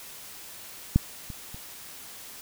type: clicks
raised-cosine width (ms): 5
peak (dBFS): -6 / -25 / -29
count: 3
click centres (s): 0.96 / 1.302 / 1.545
effects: white hiss -44 dBFS RMS until 2.41 s